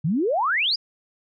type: exponential sweep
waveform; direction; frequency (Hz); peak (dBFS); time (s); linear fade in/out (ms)
sine; up; 139.4 to 5150; -19; 0.04-0.76; 10
effects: none